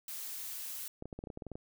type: noise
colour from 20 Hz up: blue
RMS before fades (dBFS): -42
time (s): 0.08-0.88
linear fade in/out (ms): 2
type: clicks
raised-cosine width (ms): 2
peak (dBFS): -29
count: 12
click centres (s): 1.024 / 1.056 / 1.128 / 1.19 / 1.239 / 1.272 / 1.302 / 1.374 / 1.422 / 1.467 / 1.517 / 1.555
effects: none